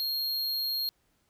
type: tone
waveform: square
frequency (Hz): 4247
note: C8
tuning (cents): +25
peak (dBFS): -29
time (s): 0-0.89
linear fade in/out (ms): 0
effects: pink hiss -72 dBFS RMS until 1.29 s